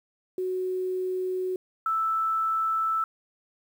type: tone pair in turn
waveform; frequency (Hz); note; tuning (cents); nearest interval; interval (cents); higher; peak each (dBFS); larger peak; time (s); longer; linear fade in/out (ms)
sine; 370 / 1318.5; F#4 / E6; 0 / 0; octave + minor seventh; 2200; second; -26 / -23; second; 0.38-1.56 / 1.86-3.04; neither; 2
effects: 9-bit